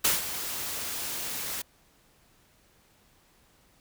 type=noise with ADSR envelope; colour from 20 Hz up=white; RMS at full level=-22 dBFS; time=0.04-1.62 s; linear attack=10 ms; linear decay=160 ms; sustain=-12 dB; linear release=6 ms; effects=pink hiss -63 dBFS RMS until 3.8 s